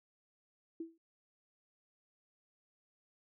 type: tone with exponential decay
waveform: sine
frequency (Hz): 329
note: E4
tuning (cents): -3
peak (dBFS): -36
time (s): 0.8-0.98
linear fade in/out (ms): 5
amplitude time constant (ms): 39
effects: none